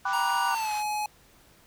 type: band-pass noise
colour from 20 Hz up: pink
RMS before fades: -43 dBFS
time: 0.04-0.84 s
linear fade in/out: 50 ms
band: 730 to 6700 Hz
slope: 48 dB/octave
type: chord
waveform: sine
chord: G major seventh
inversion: none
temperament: equal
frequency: 784 / 987.8 / 1174.7 / 1480 Hz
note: G5 / B5 / D6 / F#6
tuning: 0 / 0 / 0 / 0 cents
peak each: -31 dBFS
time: 0.05-0.55 s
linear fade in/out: 5 ms
type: tone with pitch glide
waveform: square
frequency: 941 to 843.2 Hz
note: A#5 to G#5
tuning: +16 to +26 cents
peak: -28 dBFS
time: 0.13-1.06 s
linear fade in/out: 2 ms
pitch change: -190 cents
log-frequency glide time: 0.48-0.72 s
effects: pink hiss -58 dBFS RMS until 1.66 s